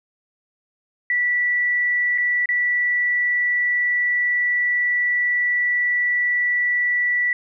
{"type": "tone with dropouts", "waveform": "sine", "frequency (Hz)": 1958, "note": "B6", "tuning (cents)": -15, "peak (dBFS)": -17, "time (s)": [1.1, 7.33], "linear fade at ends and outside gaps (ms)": 2, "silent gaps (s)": [[2.178, 2.182], [2.458, 2.489]], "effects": []}